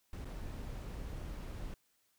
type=noise with dropouts; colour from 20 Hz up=brown; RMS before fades=-43 dBFS; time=0.13-1.74 s; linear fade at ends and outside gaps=1 ms; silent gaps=0.246-0.254 s; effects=white hiss -75 dBFS RMS until 2.18 s